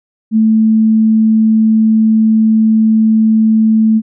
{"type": "tone", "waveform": "sine", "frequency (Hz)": 220, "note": "A3", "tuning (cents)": 0, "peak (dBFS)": -6, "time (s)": [0.31, 4.02], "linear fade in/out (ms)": 50, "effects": []}